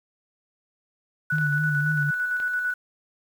sine tone with tremolo, 1480 Hz, F#6, in tune, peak -22 dBFS, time 1.3-2.74 s, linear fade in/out 5 ms, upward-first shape square, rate 8.9 Hz, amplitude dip 30%
sine tone with vibrato, 150 Hz, D3, 37 cents sharp, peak -23 dBFS, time 1.32-2.11 s, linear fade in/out 10 ms, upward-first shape sine, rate 3.8 Hz, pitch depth 59 cents each way
clicks, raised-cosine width 0.3 ms, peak -23 dBFS, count 2, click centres 1.384 / 2.401 s
effects 8-bit

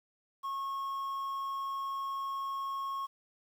triangle tone with quantisation, 1092 Hz, C#6, 26 cents flat, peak -32 dBFS, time 0.43-3.07 s, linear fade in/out 20 ms, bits 10, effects none

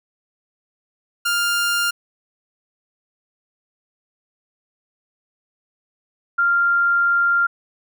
sawtooth / sine tone pair in turn, 1400 / 1392.2 Hz, F6 / F6, +4 / -6 cents, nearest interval unison, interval 10 cents, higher first, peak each -14 dBFS, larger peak neither, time 1.25-1.91 / 6.38-7.47 s, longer second, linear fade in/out 10 ms, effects none

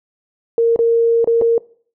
sine tone with dropouts, 462.5 Hz, A#4, 14 cents flat, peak -10 dBFS, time 0.58-1.58 s, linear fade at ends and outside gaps 1 ms, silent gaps 0.761-0.79 / 1.244-1.274 / 1.414-1.42 s, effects noise-tail reverb RT60 0.5 s tail -21 dB re dry

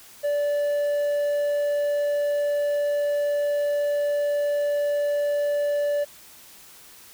triangle tone, 581 Hz, D5, 19 cents flat, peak -19 dBFS, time 0.23-6.05 s, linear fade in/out 20 ms, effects white hiss -48 dBFS RMS until 7.13 s

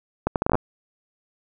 accelerating click train, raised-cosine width 1 ms, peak -6 dBFS, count 9, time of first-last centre 0.27-0.554 s, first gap 88 ms, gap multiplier 0.71, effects none

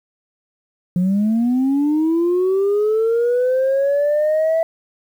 sine linear sweep, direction up, 174.61 to 659.3 Hz, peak -12 dBFS, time 0.96-4.63 s, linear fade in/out 2 ms, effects tanh soft clip ceiling -12 dBFS + 8-bit

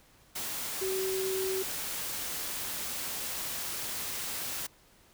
sine tone in noise, 380 Hz, F#4, 46 cents sharp, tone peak -30 dBFS, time 0.81-1.63 s, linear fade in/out 10 ms, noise white, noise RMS -36 dBFS, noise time 0.35-4.67 s, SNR +3 dB, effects pink hiss -61 dBFS RMS until 5.13 s

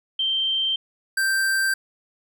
sine / square tone pair in turn, 3136 / 1568 Hz, G7 / G6, 0 / 0 cents, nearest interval octave, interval 1200 cents, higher first, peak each -20 dBFS, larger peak neither, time 0.19-0.76 / 1.17-1.74 s, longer neither, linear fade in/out 5 ms, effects none

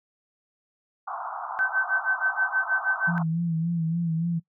pink band-pass noise, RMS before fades -34 dBFS, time 1.07-3.23 s, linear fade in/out 10 ms, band 690 to 1400 Hz, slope 96 dB/octave
sine tone with tremolo, 1534 Hz, G6, 38 cents flat, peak -19 dBFS, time 1.59-3.18 s, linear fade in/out 0 ms, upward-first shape sine, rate 6.3 Hz, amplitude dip 100%
sine tone with vibrato, 166.4 Hz, E3, 17 cents sharp, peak -23 dBFS, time 3.07-4.4 s, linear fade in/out 20 ms, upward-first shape sine, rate 3.5 Hz, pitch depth 57 cents each way
effects noise-tail reverb RT60 0.1 s tail -21 dB re dry

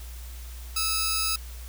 10% pulse tone pair together, 1304 / 4910 Hz, E6 / D#8, -19 / -24 cents, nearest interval octave + major seventh, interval 2295 cents, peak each -20 dBFS, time 0.76-1.36 s, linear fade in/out 5 ms, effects added 60 Hz sine -37 dBFS peak until 1.68 s + white hiss -48 dBFS RMS until 1.68 s

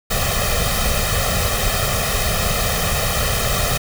pink noise with comb filter, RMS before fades -19 dBFS, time 0.1-3.78 s, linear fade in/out 10 ms, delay 1.6 ms, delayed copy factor +0.95, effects none

